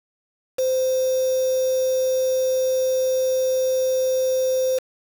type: tone with quantisation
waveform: sine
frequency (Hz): 518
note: C5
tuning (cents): -17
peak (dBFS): -18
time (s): 0.58-4.79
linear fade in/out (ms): 10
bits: 5
effects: none